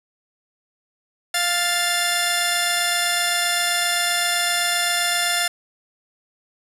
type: tone pair together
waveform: 10% pulse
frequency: 698.5 / 1760.1 Hz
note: F5 / A6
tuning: 0 / 0 cents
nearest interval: octave + major third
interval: 1600 cents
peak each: -13 dBFS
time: 1.34-5.48 s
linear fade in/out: 5 ms
effects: resampled to 32000 Hz + 7-bit